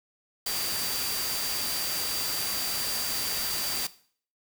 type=tone in noise; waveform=sine; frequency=4699 Hz; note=D8; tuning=in tune; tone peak=-34 dBFS; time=0.46-3.87 s; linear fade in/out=5 ms; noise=white; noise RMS=-31 dBFS; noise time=0.46-3.87 s; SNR=-6 dB; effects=noise-tail reverb RT60 0.5 s tail -17 dB re dry